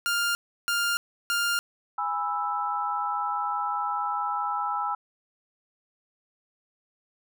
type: tone bursts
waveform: sawtooth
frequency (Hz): 1402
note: F6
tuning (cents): +6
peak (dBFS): -20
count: 3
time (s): 0.06-1.59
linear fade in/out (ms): 0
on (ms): 290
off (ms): 330
type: chord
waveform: sine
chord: E major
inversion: first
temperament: just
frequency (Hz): 824.1 / 988.9 / 1318.5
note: G#5 / B5 / E6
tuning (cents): -14 / +2 / 0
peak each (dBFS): -30 / -32 / -29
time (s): 1.98-4.95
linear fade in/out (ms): 5
effects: none